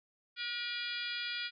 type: harmonic tone with a mistuned harmonic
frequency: 479.6 Hz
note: A#4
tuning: 49 cents sharp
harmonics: 3 / 4 / 5 / 6 / 7 / 8 / 9 / 10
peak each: -42 / -46 / -42 / -48 / -41 / -50 / -47 / -45 dBFS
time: 0.36-1.51 s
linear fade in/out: 50 ms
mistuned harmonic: 9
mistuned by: -47 cents
effects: none